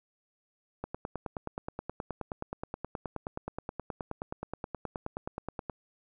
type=click train; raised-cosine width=1 ms; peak=-21 dBFS; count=47; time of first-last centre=0.84-5.697 s; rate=9.47 Hz; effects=none